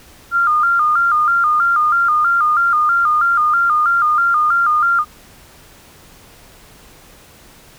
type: tone with vibrato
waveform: sine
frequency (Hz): 1300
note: E6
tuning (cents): -24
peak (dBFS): -11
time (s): 0.31-5.05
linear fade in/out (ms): 50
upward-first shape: square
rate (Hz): 3.1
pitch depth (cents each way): 110
effects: pink hiss -44 dBFS RMS until 7.78 s